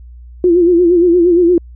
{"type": "tone with vibrato", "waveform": "sine", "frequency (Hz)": 348.6, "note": "F4", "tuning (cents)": -3, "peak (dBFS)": -6, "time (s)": [0.44, 1.58], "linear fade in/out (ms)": 2, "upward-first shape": "sine", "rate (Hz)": 8.6, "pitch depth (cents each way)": 74, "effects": ["added 60 Hz sine -32 dBFS peak until 1.75 s"]}